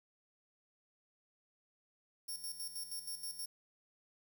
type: tone with tremolo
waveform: 5% pulse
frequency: 5500 Hz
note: F8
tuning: 27 cents flat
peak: -34 dBFS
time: 2.28-3.46 s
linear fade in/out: 10 ms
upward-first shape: square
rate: 6.3 Hz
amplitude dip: 65%
effects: 10-bit